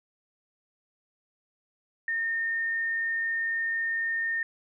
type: tone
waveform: sine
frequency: 1826 Hz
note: A#6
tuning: 36 cents flat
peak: -26 dBFS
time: 2.08-4.43 s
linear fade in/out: 2 ms
effects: none